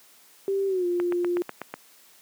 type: tone with pitch glide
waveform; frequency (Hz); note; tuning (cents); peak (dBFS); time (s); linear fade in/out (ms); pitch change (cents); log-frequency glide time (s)
sine; 392 to 351.3; G4 to F4; 0 to +10; -22; 0.48-1.42; 0; -190; 0.67-0.86
type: click train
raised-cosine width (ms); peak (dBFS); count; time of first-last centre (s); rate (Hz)
0.5; -17; 7; 1-1.74; 8.11
effects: white hiss -55 dBFS RMS until 2.21 s + high-pass 200 Hz 12 dB/octave